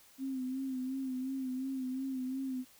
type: tone with vibrato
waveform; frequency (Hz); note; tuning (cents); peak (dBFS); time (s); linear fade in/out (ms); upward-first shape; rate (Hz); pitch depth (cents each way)
sine; 261.6; C4; 0; -34; 0.18-2.65; 50; sine; 2.8; 48
effects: white hiss -61 dBFS RMS until 2.79 s